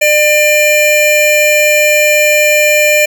square tone pair together, 599.1 / 2388 Hz, D5 / D7, +34 / +28 cents, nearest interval 2 octaves, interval 2394 cents, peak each -10 dBFS, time 0.01-3.06 s, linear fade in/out 10 ms, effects none

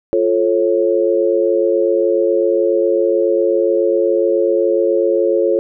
sine chord, F augmented, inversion none, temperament just, 349.2 / 436.5 / 545.7 Hz, F4 / A4 / C#5, 0 / -14 / -27 cents, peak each -16 dBFS, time 0.13-5.59 s, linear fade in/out 0 ms, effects none

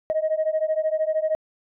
sine beating tone pair, 622.3 / 635.3 Hz, D#5 / D#5, 0 / +36 cents, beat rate 13 Hz, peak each -22 / -23 dBFS, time 0.1-1.35 s, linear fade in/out 0 ms, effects tanh soft clip ceiling -15 dBFS

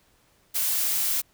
blue noise, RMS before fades -25 dBFS, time 0.54-1.22 s, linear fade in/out 20 ms, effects pink hiss -63 dBFS RMS until 1.33 s

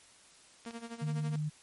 clicks, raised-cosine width 0.2 ms, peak -35 / -30 dBFS, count 2, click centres 0.652 / 0.709 s
sawtooth tone with tremolo, 232.1 Hz, A#3, 7 cents flat, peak -35 dBFS, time 0.66-1.36 s, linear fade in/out 2 ms, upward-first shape sine, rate 12 Hz, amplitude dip 80%
sine tone, 151.7 Hz, D#3, 44 cents flat, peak -31 dBFS, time 1.01-1.5 s, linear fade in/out 20 ms
effects white hiss -59 dBFS RMS until 1.62 s + MP3 48 kbps

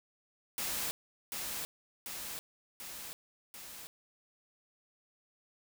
white noise with echo, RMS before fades -36 dBFS, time 0.58-0.91 s, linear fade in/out 0 ms, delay 740 ms, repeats 4, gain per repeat -3 dB, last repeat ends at 3.87 s, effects none

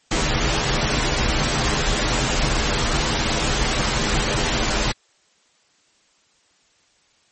pink noise with comb filter, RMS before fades -20 dBFS, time 0.11-4.92 s, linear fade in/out 5 ms, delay 11 ms, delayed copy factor -0.75, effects white hiss -60 dBFS RMS until 7.31 s + MP3 32 kbps

